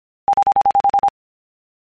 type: tone bursts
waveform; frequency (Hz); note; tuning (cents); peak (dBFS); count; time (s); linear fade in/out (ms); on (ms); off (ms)
sine; 801; G5; +37; -9; 9; 0.28-1.084; 0; 52; 42
effects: MP3 32 kbps